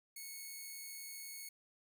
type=tone; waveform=5% pulse; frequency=2204 Hz; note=C#7; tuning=11 cents flat; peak=-36 dBFS; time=0.16-1.49 s; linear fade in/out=5 ms; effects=none